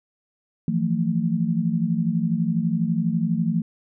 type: tone cluster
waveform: sine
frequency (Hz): 163.8 / 175.9 / 224.1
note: E3 / F3 / A3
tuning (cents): -11 / +13 / +32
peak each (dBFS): -24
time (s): 0.68-3.62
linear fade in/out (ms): 2
effects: none